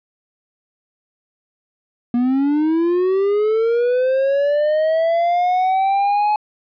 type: linear sweep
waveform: triangle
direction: up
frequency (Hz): 237 to 849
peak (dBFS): -12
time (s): 2.14-6.36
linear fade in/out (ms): 2
effects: resampled to 11025 Hz

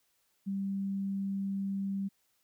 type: tone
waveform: sine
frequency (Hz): 196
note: G3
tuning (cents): 0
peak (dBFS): -31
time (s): 0.46-2.09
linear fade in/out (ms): 20
effects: white hiss -74 dBFS RMS until 2.43 s

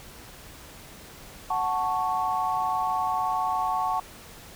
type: chord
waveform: sine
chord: F# minor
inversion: none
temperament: equal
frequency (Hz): 740 / 880 / 1108.7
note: F#5 / A5 / C#6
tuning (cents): 0 / 0 / 0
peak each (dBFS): -28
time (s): 1.5-4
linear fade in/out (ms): 5
effects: pink hiss -46 dBFS RMS until 4.55 s

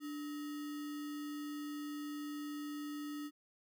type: tone with sample-and-hold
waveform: sine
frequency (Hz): 294.4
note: D4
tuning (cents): +4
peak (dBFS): -40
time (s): 0-3.31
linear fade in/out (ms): 50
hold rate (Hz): 1575
effects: none

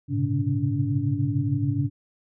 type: tone cluster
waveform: sine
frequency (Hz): 103.3 / 115.6 / 133.6 / 140.5 / 286.8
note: G#2 / A#2 / C3 / C#3 / D4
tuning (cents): -9 / -14 / +36 / +24 / -41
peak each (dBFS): -28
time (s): 0.08-1.9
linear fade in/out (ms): 50
effects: none

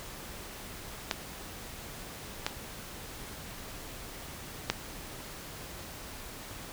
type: clicks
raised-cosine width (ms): 0.2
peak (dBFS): -10 / -11 / -8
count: 3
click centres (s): 1.112 / 2.465 / 4.7
effects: pink hiss -44 dBFS RMS until 6.72 s

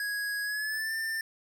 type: tone with pitch glide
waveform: square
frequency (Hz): 1661.2 to 1790.7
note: G#6 to A6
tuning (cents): 0 to +30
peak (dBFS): -31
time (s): 0-1.21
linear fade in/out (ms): 2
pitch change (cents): +130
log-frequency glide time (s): 0.43-0.95
effects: none

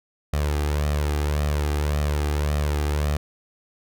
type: tone with flanger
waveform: sawtooth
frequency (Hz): 73.9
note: D2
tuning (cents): +11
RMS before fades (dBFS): -23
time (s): 0.33-3.17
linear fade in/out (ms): 5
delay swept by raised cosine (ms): 1.6 to 2.53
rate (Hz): 1.8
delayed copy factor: +0.55
effects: none

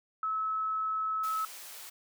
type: tone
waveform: sine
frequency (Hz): 1296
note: E6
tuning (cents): -30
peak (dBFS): -29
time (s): 0.23-1.45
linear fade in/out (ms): 2
type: high-pass noise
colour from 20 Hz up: white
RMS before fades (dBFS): -46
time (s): 1.23-1.9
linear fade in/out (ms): 10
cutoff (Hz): 540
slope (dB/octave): 12
effects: none

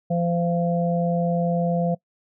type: harmonic tone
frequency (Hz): 171.8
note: F3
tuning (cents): -28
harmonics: 1 / 3 / 4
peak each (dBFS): -21 / -26 / -27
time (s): 0.1-1.95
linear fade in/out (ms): 10
effects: noise-tail reverb RT60 0.1 s tail -22 dB re dry

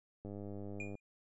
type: click train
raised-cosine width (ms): 2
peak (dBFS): -33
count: 72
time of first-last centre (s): 0.25-0.953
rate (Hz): 101
type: tone with exponential decay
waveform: triangle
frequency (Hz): 2420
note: D#7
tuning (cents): -49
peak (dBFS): -37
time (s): 0.8-1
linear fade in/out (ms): 2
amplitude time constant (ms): 43
effects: resampled to 24000 Hz

